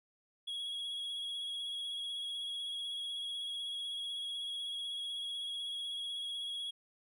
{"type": "tone with vibrato", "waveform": "triangle", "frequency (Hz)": 3322, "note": "G#7", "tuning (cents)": 0, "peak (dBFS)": -36, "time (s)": [0.47, 6.71], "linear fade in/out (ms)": 10, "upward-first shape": "sine", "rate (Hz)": 16, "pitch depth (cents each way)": 25, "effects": []}